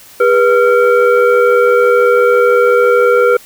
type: tone with frequency modulation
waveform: sine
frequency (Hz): 487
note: B4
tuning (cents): -24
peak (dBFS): -6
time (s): 0.2-3.37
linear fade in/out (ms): 5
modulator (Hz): 894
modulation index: 0.96
effects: white hiss -39 dBFS RMS until 3.45 s